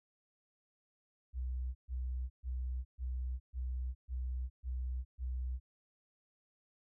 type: tone bursts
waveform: sine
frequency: 63 Hz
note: B1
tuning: 35 cents sharp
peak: -35 dBFS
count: 8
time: 1.33-5.6 s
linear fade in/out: 50 ms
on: 420 ms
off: 130 ms
effects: none